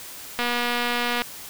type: click train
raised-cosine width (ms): 0.3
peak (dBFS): -9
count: 201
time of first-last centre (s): 0.39-1.22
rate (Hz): 241
effects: white hiss -39 dBFS RMS until 1.49 s